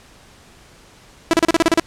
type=tone bursts; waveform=sawtooth; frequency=330 Hz; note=E4; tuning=2 cents sharp; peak=-7 dBFS; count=9; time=1.31-1.797 s; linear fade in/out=0 ms; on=23 ms; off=35 ms; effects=pink hiss -47 dBFS RMS until 1.86 s + low-pass 9000 Hz 12 dB/octave